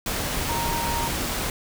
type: tone in noise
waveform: sine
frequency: 932.3 Hz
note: A#5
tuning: in tune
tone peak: -27 dBFS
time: 0.49-1.08 s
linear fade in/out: 2 ms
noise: pink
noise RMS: -27 dBFS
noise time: 0.06-1.5 s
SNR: -3 dB
effects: none